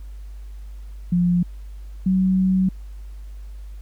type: tone pair in turn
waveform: sine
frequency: 176.1 / 187.57 Hz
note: F3 / F#3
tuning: +15 / +24 cents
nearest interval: minor second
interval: 109 cents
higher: second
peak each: -15 dBFS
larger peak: neither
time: 1.12-1.43 / 2.06-2.69 s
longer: second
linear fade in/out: 5 ms
effects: added 50 Hz sine -33 dBFS peak until 3.81 s + pink hiss -58 dBFS RMS until 3.81 s